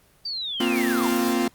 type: linear sweep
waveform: sine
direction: down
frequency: 4699 to 835 Hz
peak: -27 dBFS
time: 0.25-1.08 s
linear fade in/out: 5 ms
type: chord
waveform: 45% pulse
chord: Bb suspended second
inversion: none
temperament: equal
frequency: 233.1 / 261.6 / 349.2 Hz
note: Bb3 / C4 / F4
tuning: 0 / 0 / 0 cents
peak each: -25 dBFS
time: 0.6-1.48 s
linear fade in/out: 5 ms
type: noise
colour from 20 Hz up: white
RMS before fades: -36 dBFS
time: 0.75-1.34 s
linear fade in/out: 10 ms
effects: pink hiss -58 dBFS RMS until 1.54 s + Opus 24 kbps